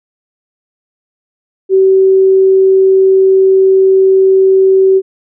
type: tone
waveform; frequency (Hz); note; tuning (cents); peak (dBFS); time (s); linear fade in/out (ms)
sine; 382.3; G4; -43; -4; 1.69-5.02; 50
effects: none